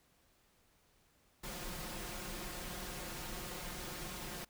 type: noise with comb filter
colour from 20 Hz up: pink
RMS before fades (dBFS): -44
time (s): 1.43-4.45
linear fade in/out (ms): 10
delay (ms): 5.6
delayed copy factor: +0.65
effects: pink hiss -71 dBFS RMS until 4.49 s